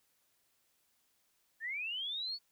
sine linear sweep, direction up, 1729 to 4500 Hz, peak -36 dBFS, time 1.6-2.39 s, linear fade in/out 50 ms, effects white hiss -75 dBFS RMS until 2.51 s

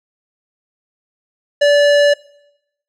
square tone, 579 Hz, D5, 25 cents flat, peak -9 dBFS, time 1.61-2.14 s, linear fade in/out 10 ms, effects noise-tail reverb RT60 0.8 s tail -21 dB re dry + low-pass 5000 Hz 12 dB/octave

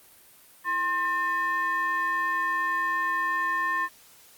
triangle ring-modulated tone, 368.6 Hz, F#4, 7 cents flat, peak -19 dBFS, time 0.64-3.89 s, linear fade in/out 50 ms, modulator 1430 Hz, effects white hiss -54 dBFS RMS until 4.37 s + Opus 32 kbps

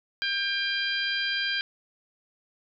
harmonic tone, 797 Hz, G5, 28 cents sharp, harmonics 2 / 3 / 4 / 5 / 6, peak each -29 / -34 / -31 / -36 / -34 dBFS, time 0.22-1.61 s, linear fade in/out 0 ms, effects none

